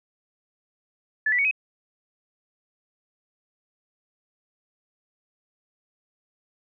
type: tone with pitch steps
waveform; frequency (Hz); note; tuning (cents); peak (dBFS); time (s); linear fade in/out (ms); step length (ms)
sine; 1731 / 1965.6 / 2232 / 2534; A6 / B6 / C#7 / D#7; -29 / -9 / +11 / +31; -19; 1.26-1.512; 5; 63
effects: none